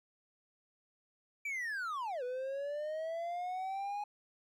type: linear two-way sweep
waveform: triangle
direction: down then up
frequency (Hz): 2349 to 489.1 to 833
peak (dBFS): -34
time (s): 1.45-4.04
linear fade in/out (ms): 5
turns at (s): 2.23
effects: none